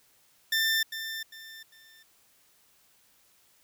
20% pulse tone with echo, 1787 Hz, A6, 26 cents sharp, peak -19 dBFS, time 0.52-0.83 s, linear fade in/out 5 ms, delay 400 ms, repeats 3, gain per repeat -10 dB, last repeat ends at 2.03 s, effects white hiss -64 dBFS RMS until 3.63 s

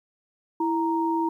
sine tone pair together, 329.6 / 932.2 Hz, E4 / A#5, 0 / 0 cents, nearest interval octave + tritone, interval 1800 cents, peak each -24 / -25 dBFS, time 0.6-1.29 s, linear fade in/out 5 ms, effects 10-bit

